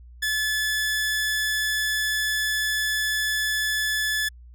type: tone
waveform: sawtooth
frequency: 1726 Hz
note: A6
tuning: 34 cents flat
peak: -19 dBFS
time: 0.22-4.29 s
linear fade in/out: 10 ms
effects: added 60 Hz sine -43 dBFS peak until 4.54 s